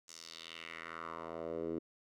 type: tone with band-pass filter sweep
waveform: 10% pulse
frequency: 82.41 Hz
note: E2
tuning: in tune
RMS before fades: -44 dBFS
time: 0.08-1.79 s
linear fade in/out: 5 ms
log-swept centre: 6700 to 330 Hz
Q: 2.5
effects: none